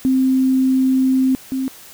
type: tone pair in turn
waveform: sine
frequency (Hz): 261.6 / 263.9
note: C4 / C4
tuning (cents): 0 / +15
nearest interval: unison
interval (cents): 15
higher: second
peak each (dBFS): -12 / -18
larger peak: first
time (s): 0.05-1.35 / 1.52-1.68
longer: first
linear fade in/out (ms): 0
effects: white hiss -41 dBFS RMS until 1.93 s